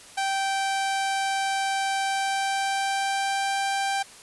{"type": "tone with pitch glide", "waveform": "sawtooth", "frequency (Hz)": [780, 786.8], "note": ["G5", "G5"], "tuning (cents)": [-9, 6], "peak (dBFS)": -20, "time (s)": [0.17, 4.03], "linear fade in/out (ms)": 10, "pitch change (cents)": 15, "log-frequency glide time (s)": [2.03, 3.58], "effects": ["white hiss -47 dBFS RMS until 4.22 s", "resampled to 24000 Hz"]}